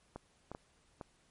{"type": "clicks", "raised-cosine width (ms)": 1, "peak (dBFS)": -29, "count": 4, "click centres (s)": [0.16, 0.516, 0.549, 1.012], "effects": ["pink hiss -70 dBFS RMS until 1.3 s", "MP3 48 kbps"]}